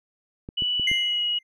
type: clicks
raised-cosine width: 3 ms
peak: -22 dBFS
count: 4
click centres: 0.489 / 0.622 / 0.797 / 0.915 s
type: tone with pitch glide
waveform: sine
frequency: 2957 to 2905 Hz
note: F#7 to F#7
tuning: -2 to -32 cents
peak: -22 dBFS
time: 0.57-1.39 s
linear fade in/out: 10 ms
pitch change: -30 cents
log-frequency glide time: 0.82-1.24 s
type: tone with exponential decay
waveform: triangle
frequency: 2093 Hz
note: C7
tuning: in tune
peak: -18 dBFS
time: 0.87-1.43 s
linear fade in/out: 5 ms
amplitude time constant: 120 ms
effects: none